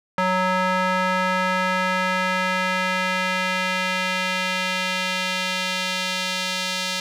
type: tone with band-pass filter sweep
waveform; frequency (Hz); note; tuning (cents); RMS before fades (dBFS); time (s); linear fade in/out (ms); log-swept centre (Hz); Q
square; 185; F#3; 0; -23; 0.18-7; 2; 1200 to 4000; 1.2
effects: none